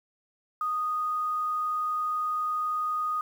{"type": "tone with quantisation", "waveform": "sine", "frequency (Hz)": 1239, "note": "D#6", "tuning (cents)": -8, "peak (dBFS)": -26, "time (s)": [0.61, 3.21], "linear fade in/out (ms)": 2, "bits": 9, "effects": []}